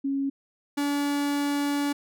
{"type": "tone pair in turn", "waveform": ["sine", "45% pulse"], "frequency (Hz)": [275.2, 286.7], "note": ["C#4", "D4"], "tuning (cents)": [-12, -42], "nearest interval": "minor second", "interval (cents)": 70, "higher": "second", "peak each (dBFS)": -24, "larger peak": "neither", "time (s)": [[0.04, 0.3], [0.77, 1.93]], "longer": "second", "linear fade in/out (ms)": 10, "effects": []}